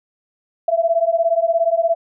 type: beating tone pair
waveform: sine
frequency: 659.3 / 676.3 Hz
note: E5 / E5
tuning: 0 / +44 cents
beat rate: 17 Hz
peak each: -17 dBFS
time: 0.68-1.95 s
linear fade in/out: 5 ms
effects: none